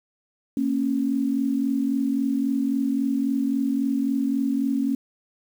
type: tone pair together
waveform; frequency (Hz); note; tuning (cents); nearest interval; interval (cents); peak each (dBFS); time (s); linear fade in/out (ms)
sine; 230.9 / 274.6; A#3 / C#4; -16 / -16; minor third; 300; -25 / -22; 0.57-4.95; 2
effects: 8-bit

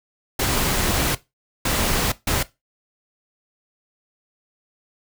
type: noise bursts at uneven times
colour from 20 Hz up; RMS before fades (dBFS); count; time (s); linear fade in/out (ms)
pink; -21; 3; 0.39-1.15 / 1.65-2.12 / 2.27-2.43; 5
effects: noise-tail reverb RT60 0.2 s tail -17 dB re dry

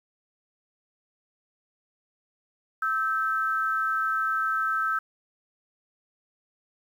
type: tone pair together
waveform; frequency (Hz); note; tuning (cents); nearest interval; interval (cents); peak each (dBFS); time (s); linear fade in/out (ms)
sine; 1307.6 / 1555; E6 / G6; -14 / -14; minor third; 300; -25 / -28; 2.82-4.99; 5
effects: 9-bit

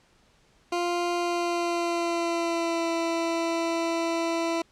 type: tone with pitch glide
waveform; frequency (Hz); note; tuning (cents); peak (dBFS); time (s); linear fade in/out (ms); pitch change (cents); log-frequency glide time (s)
20% pulse; 348.7 to 333.1; F4 to E4; -3 to +18; -20; 0.72-4.62; 5; -79; 1.16-2.91
effects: pink hiss -62 dBFS RMS until 4.71 s + low-pass 7000 Hz 12 dB/octave

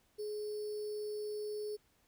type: tone with sample-and-hold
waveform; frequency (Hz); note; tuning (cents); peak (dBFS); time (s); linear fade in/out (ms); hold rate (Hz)
sine; 420.8; G#4; +23; -37; 0.18-1.77; 20; 4900
effects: pink hiss -72 dBFS RMS until 2.07 s

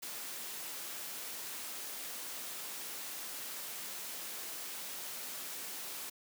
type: noise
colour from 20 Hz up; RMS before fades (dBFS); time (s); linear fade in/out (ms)
white; -43; 0.02-6.1; 10
effects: high-pass 200 Hz 12 dB/octave

